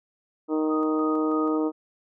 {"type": "harmonic tone", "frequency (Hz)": 155.56, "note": "D#3", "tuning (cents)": 0, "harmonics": [2, 3, 4, 5, 6, 7, 8], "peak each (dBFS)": [-23, -28, -35, -40, -38, -44, -38], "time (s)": [0.48, 1.72], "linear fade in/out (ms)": 50}
{"type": "tone with tremolo", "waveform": "sine", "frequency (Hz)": 1244.5, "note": "D#6", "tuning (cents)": 0, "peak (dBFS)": -26, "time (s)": [0.67, 1.61], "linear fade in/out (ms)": 50, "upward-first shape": "square", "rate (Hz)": 3.1, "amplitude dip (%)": 25}
{"effects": []}